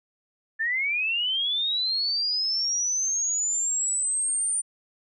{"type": "linear sweep", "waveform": "sine", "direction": "up", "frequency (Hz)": [1747, 9150], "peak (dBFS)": -23, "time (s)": [0.59, 4.62], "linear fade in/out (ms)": 20, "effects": []}